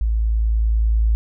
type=tone with level ramp; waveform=sine; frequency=55 Hz; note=A1; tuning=in tune; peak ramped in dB=-16 to -13 dBFS; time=0.01-1.15 s; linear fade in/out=0 ms; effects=none